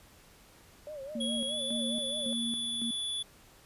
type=tone with vibrato; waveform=sine; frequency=573 Hz; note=D5; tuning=43 cents flat; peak=-39 dBFS; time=0.87-2.33 s; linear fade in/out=0 ms; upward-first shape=sine; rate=4.8 Hz; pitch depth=130 cents each way
type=tone with tremolo; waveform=sine; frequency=230.9 Hz; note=A#3; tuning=16 cents flat; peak=-33 dBFS; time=1.15-2.91 s; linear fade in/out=5 ms; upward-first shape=square; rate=1.8 Hz; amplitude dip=70%
type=tone with pitch glide; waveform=square; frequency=3322 to 3445 Hz; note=G#7 to A7; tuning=0 to -37 cents; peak=-33 dBFS; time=1.2-3.23 s; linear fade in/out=10 ms; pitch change=+63 cents; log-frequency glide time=1.48-1.59 s
effects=pink hiss -58 dBFS RMS until 3.65 s + resampled to 32000 Hz